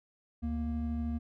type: tone pair together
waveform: triangle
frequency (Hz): 73.67 / 233.9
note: D2 / A#3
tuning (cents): +6 / +6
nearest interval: octave + minor sixth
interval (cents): 2000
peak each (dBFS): -32 / -32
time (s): 0.42-1.19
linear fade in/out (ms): 20
effects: none